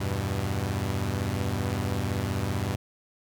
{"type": "chord", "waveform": "sawtooth", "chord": "E minor", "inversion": "none", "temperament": "equal", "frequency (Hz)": [82.41, 98, 123.47], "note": ["E2", "G2", "B2"], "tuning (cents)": [0, 0, 0], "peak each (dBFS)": [-30, -25, -28], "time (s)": [0, 2.76], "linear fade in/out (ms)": 10, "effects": []}